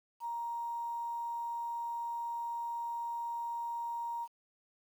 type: tone with quantisation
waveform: sine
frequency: 938 Hz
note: A#5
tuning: 11 cents sharp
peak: -35 dBFS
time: 0.2-4.28 s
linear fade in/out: 50 ms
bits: 10
effects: none